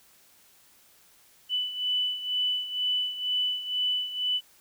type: beating tone pair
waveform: sine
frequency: 2986 / 2988.1 Hz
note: F#7 / F#7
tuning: +15 / +16 cents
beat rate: 2.1 Hz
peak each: -27 / -32 dBFS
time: 1.49-4.41 s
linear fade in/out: 50 ms
effects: white hiss -59 dBFS RMS until 4.6 s